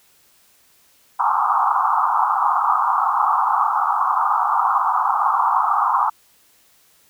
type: band-pass noise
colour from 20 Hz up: white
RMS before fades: -18 dBFS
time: 1.19-6.1 s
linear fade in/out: 10 ms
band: 770 to 1300 Hz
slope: 96 dB/octave
effects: white hiss -56 dBFS RMS until 7.09 s